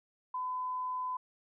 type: tone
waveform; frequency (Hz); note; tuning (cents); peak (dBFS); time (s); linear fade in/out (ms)
sine; 1010; B5; +39; -33; 0.34-1.17; 5
effects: none